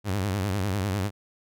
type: tone with vibrato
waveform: sawtooth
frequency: 98 Hz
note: G2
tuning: in tune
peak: -21 dBFS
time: 0.04-1.11 s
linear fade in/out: 50 ms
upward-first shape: triangle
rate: 10 Hz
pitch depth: 160 cents each way
effects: none